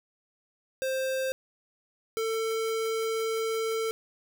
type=tone pair in turn; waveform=square; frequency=526 / 447.1 Hz; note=C5 / A4; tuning=+9 / +28 cents; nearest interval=minor third; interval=281 cents; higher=first; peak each=-28 dBFS; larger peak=neither; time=0.82-1.32 / 2.17-3.91 s; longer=second; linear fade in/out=0 ms; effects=none